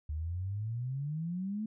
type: exponential sweep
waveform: sine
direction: up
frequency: 73.5 to 221.5 Hz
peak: -33 dBFS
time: 0.09-1.66 s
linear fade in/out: 5 ms
effects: none